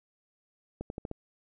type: accelerating click train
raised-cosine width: 2 ms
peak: -23 dBFS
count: 5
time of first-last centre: 0.81-1.114 s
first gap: 91 ms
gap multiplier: 0.88
effects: none